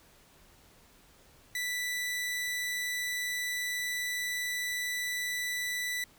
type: tone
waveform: sawtooth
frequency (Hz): 1975.5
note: B6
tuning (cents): 0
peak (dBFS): -28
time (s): 1.55-6.04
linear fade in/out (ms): 2
effects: pink hiss -60 dBFS RMS until 6.18 s